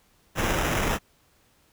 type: noise with sample-and-hold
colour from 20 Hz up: pink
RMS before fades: -25 dBFS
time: 0.35-0.99 s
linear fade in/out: 50 ms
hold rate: 4410 Hz
effects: pink hiss -63 dBFS RMS until 1.72 s